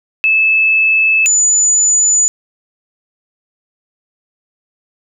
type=tone pair in turn; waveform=sine; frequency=2613 / 6976 Hz; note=E7 / A8; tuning=-16 / -16 cents; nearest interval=octave + perfect fourth; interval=1700 cents; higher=second; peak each=-8 dBFS; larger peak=neither; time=0.24-1.26 / 1.26-2.28 s; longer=neither; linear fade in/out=0 ms; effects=none